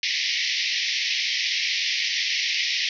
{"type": "band-pass noise", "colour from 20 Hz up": "pink", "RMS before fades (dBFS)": -25, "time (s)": [0.03, 2.89], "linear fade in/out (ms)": 2, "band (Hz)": [1900, 5800], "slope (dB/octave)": 96, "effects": []}